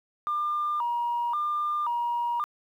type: tone with vibrato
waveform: sine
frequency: 1068 Hz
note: C6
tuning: 35 cents sharp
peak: -24 dBFS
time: 0.27-2.44 s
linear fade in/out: 0 ms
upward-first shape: square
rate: 0.94 Hz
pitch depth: 200 cents each way
effects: tanh soft clip ceiling -21 dBFS + 10-bit